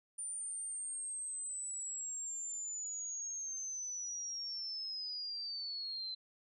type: linear sweep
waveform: sine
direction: down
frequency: 9210 to 4053 Hz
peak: -39 dBFS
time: 0.18-6.15 s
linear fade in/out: 10 ms
effects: none